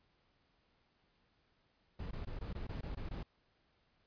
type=noise bursts; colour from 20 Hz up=brown; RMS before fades=-42 dBFS; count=9; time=1.99-3.23 s; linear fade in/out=5 ms; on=120 ms; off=20 ms; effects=pink hiss -75 dBFS RMS until 4.06 s + resampled to 11025 Hz